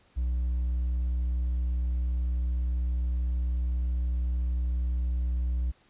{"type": "tone with hard clipping", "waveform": "sine", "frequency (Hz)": 61.74, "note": "B1", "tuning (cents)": 0, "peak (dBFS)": -26, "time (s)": [0.16, 5.72], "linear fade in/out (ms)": 20, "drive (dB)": 2, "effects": ["pink hiss -63 dBFS RMS until 5.89 s", "resampled to 8000 Hz"]}